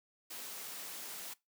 white noise, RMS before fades -45 dBFS, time 0.3-1.34 s, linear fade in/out 10 ms, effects noise-tail reverb RT60 0.2 s tail -21 dB re dry + high-pass 200 Hz 12 dB/octave

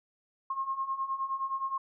sine beating tone pair, 1068 / 1077.6 Hz, C6 / C#6, +35 / -49 cents, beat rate 9.6 Hz, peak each -36 / -32 dBFS, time 0.5-1.78 s, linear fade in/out 5 ms, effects none

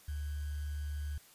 sine tone with sample-and-hold, 73.42 Hz, D2, in tune, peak -35 dBFS, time 0.08-1.18 s, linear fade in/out 5 ms, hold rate 1575 Hz, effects white hiss -60 dBFS RMS until 1.34 s + resampled to 32000 Hz

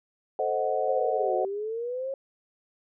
sine chord, A diminished seventh, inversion none, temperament equal, 440 / 523.3 / 622.3 / 740 Hz, A4 / C5 / Eb5 / Gb5, 0 / 0 / 0 / 0 cents, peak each -31 / -29 / -30 / -29 dBFS, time 0.39-1.45 s, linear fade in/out 2 ms
sine linear two-way sweep, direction down then up, 547 to 360 to 547 Hz, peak -29 dBFS, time 0.88-2.14 s, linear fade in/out 2 ms, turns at 1.35 s
effects none

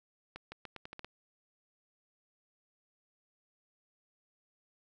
accelerating click train, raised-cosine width 0.3 ms, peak -28 dBFS, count 8, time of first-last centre 0.36-1.046 s, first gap 160 ms, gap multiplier 0.83, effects none

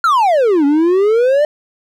triangle exponential two-way sweep, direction down then up, 1421 to 277.2 to 610 Hz, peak -7 dBFS, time 0.04-1.45 s, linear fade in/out 2 ms, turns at 0.65 s, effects none

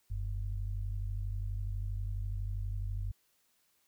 sine tone pair together, 45.28 / 97.5 Hz, F#1 / G2, -37 / -9 cents, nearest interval octave + minor second, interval 1328 cents, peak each -35 / -37 dBFS, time 0.1-3.12 s, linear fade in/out 10 ms, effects white hiss -73 dBFS RMS until 3.87 s

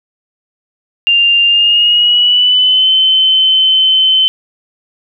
sine tone with pitch glide, 2794 to 3065 Hz, F7 to G7, 0 to -40 cents, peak -6 dBFS, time 1.07-4.28 s, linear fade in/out 0 ms, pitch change +160 cents, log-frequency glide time 1.46-2.9 s, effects none

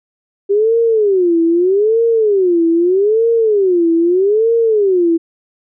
sine tone with vibrato, 391.4 Hz, G4, 3 cents flat, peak -9 dBFS, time 0.49-5.18 s, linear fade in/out 20 ms, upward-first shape sine, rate 0.8 Hz, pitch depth 290 cents each way, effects none

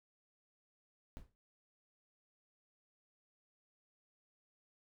brown noise with exponential decay, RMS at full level -45 dBFS, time 1.17-1.35 s, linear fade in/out 0 ms, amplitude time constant 37 ms, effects none

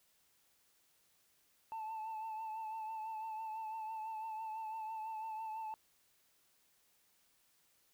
sine tone with vibrato, 880 Hz, A5, in tune, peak -38 dBFS, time 1.72-5.74 s, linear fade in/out 0 ms, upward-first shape triangle, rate 6 Hz, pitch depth 41 cents each way, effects tanh soft clip ceiling -39 dBFS + white hiss -73 dBFS RMS until 7.93 s

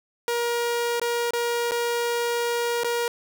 sawtooth tone with dropouts, 474.1 Hz, A#4, 29 cents sharp, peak -19 dBFS, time 0.28-3.08 s, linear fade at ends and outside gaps 1 ms, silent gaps 0.997-1.015 / 1.307-1.334 / 1.711-1.718 / 2.835-2.845 s, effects none

